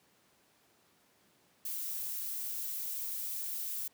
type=noise; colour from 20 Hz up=violet; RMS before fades=-38 dBFS; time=1.65-3.88 s; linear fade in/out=5 ms; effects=pink hiss -68 dBFS RMS until 3.93 s + high-pass 150 Hz 12 dB/octave